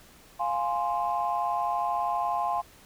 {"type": "chord", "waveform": "sine", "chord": "F minor", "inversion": "none", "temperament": "equal", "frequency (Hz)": [698.5, 830.6, 1046.5], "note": ["F5", "Ab5", "C6"], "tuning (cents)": [0, 0, 0], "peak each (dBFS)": -29, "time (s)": [0.39, 2.62], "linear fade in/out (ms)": 20, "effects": ["tanh soft clip ceiling -17 dBFS", "pink hiss -54 dBFS RMS until 2.85 s"]}